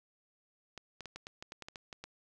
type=clicks; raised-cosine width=0.2 ms; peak=-27 dBFS; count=12; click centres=0.777 / 1.007 / 1.057 / 1.16 / 1.269 / 1.425 / 1.521 / 1.623 / 1.685 / 1.758 / 1.928 / 2.04 s; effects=none